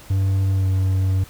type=tone with pitch glide; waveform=triangle; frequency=96.5 to 94.79 Hz; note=G2 to F#2; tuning=-27 to +42 cents; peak=-14 dBFS; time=0.1-1.24 s; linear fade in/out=5 ms; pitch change=-31 cents; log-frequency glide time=0.53-0.67 s; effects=pink hiss -44 dBFS RMS until 1.29 s